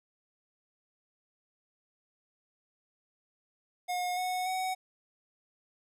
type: tone with pitch steps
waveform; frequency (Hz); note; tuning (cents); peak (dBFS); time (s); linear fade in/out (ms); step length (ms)
square; 720 / 733.9 / 748; F#5 / F#5 / F#5; -47 / -14 / +19; -31; 3.88-4.75; 20; 290
effects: resampled to 32000 Hz + 12-bit